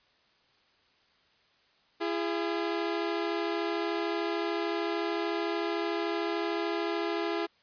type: tone pair together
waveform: sawtooth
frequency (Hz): 337.6 / 411.1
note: E4 / G#4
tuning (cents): +41 / -18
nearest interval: minor third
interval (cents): 341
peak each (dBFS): -27 / -29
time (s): 2-7.47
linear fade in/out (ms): 20
effects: white hiss -66 dBFS RMS until 7.62 s + resampled to 11025 Hz